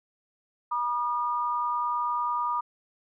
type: tone pair together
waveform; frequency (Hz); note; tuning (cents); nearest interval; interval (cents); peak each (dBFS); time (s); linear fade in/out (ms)
sine; 965 / 1214.3; B5 / D#6; -40 / -43; major third; 397; -28; 0.71-2.61; 10
effects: none